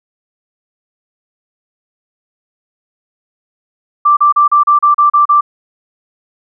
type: tone bursts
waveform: sine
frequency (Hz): 1174.7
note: D6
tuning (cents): 0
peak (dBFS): -5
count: 9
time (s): 4.05-5.41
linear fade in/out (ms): 10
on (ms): 120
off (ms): 35
effects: none